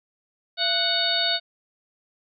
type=harmonic tone with a mistuned harmonic; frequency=740 Hz; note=F#5; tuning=in tune; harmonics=1 / 2 / 3 / 4 / 5 / 6; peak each=-29 / -29 / -34 / -31 / -24 / -26 dBFS; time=0.57-1.4 s; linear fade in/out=50 ms; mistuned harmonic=1; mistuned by=-150 cents; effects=none